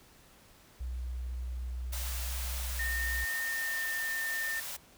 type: tone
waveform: sine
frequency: 62 Hz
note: B1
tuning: 7 cents sharp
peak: -34 dBFS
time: 0.8-3.25 s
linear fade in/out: 10 ms
type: high-pass noise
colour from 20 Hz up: white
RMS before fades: -40 dBFS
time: 1.92-4.77 s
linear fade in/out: 10 ms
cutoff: 510 Hz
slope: 96 dB/octave
type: tone with pitch glide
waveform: sine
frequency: 1826 to 1806.1 Hz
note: A#6 to A6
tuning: -36 to +45 cents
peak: -32 dBFS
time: 2.79-4.6 s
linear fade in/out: 5 ms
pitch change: -19 cents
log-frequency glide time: 3.42-3.94 s
effects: pink hiss -59 dBFS RMS until 4.97 s